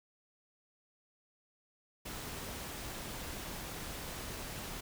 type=noise; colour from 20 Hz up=pink; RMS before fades=-43 dBFS; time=2.05-4.81 s; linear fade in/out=10 ms; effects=none